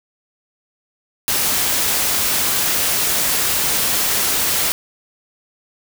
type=noise; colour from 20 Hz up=white; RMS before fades=-18 dBFS; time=1.28-4.72 s; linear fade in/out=0 ms; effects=none